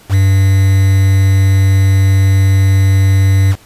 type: tone with quantisation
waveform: triangle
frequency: 97 Hz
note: G2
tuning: 18 cents flat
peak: -4 dBFS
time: 0.09-3.56 s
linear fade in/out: 50 ms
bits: 4
effects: pink hiss -43 dBFS RMS until 3.65 s + resampled to 32000 Hz